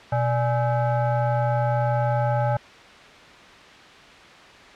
sine tone with frequency modulation, 123.47 Hz, B2, in tune, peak -19 dBFS, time 0.12-2.57 s, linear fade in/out 5 ms, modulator 712 Hz, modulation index 1.1, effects white hiss -45 dBFS RMS until 4.75 s + low-pass 3000 Hz 12 dB/octave

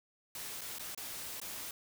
white noise with dropouts, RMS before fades -43 dBFS, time 0.35-1.71 s, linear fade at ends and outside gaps 2 ms, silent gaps 0.61-0.615 / 0.785-0.794 / 0.948-0.975 / 1.401-1.415 s, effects none

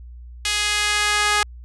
sawtooth tone with high-pass filter sweep, 416.6 Hz, G#4, 5 cents sharp, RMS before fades -20 dBFS, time 0.45-1.43 s, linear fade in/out 2 ms, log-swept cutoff 2700 to 1200 Hz, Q 1.1, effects added 60 Hz sine -36 dBFS peak until 1.64 s + resampled to 24000 Hz

